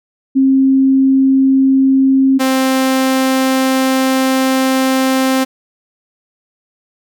sine / sawtooth tone pair in turn, 267.4 / 263 Hz, C4 / C4, +38 / +9 cents, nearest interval unison, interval 29 cents, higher first, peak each -7 dBFS, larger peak neither, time 0.35-2.39 / 2.39-5.45 s, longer second, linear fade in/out 20 ms, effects none

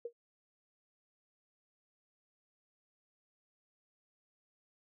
sine tone with exponential decay, 472 Hz, A#4, 22 cents sharp, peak -34 dBFS, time 0.05-0.13 s, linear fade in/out 5 ms, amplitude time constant 16 ms, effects none

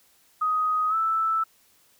sine tone with pitch glide, 1253 to 1318.3 Hz, D#6 to E6, +12 to 0 cents, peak -21 dBFS, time 0.41-1.44 s, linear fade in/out 10 ms, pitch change +88 cents, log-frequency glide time 0.89-0.95 s, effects white hiss -61 dBFS RMS until 1.99 s

